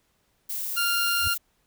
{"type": "noise", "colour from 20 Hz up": "violet", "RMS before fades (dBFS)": -31, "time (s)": [0.49, 1.38], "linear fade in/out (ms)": 10}
{"type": "tone", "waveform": "20% pulse", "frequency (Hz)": 1396.9, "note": "F6", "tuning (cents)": 0, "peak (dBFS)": -18, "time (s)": [0.76, 1.35], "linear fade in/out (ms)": 20}
{"type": "tone with exponential growth", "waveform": "triangle", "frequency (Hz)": 84, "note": "E2", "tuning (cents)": 33, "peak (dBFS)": -24, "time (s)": [1.18, 1.28], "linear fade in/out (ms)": 5, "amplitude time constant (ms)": 21}
{"effects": ["pink hiss -69 dBFS RMS until 1.66 s"]}